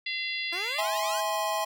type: harmonic tone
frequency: 684 Hz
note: F5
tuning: 36 cents flat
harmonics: 3 / 4 / 5 / 6 / 7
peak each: -33 / -35 / -37 / -39 / -40 dBFS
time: 0.06-0.81 s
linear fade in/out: 5 ms
type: exponential sweep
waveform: 10% pulse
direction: up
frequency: 330 to 1661.2 Hz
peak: -27 dBFS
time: 0.52-1.21 s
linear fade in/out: 10 ms
type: chord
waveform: square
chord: E augmented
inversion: none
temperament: equal with one note detuned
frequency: 647.6 / 830.6 / 1046.5 Hz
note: E5 / G#5 / B#5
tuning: -31 / 0 / 0 cents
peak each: -32 dBFS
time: 0.78-1.65 s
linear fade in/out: 10 ms
effects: none